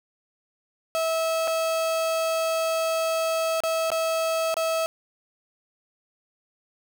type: tone with dropouts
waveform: 35% pulse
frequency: 650 Hz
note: E5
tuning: 24 cents flat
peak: -21 dBFS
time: 0.95-4.86 s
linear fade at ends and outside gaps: 0 ms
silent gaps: 1.474-1.478 / 3.604-3.636 / 3.903-3.917 / 4.542-4.568 s
effects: none